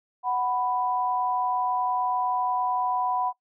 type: tone pair together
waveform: sine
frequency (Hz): 742.4 / 991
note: F#5 / B5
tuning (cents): +6 / +6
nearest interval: perfect fourth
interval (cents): 500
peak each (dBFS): -26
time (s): 0.23-3.33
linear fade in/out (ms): 50
effects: noise-tail reverb RT60 0.1 s tail -19 dB re dry